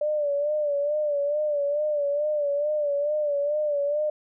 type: tone with vibrato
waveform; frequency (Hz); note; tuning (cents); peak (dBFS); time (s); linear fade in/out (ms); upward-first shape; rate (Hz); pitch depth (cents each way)
sine; 587; D5; -1; -22; 0.01-4.1; 5; sine; 2.3; 61
effects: none